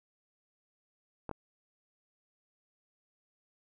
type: clicks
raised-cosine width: 1 ms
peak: -24 dBFS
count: 2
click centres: 1.293 / 1.313 s
effects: none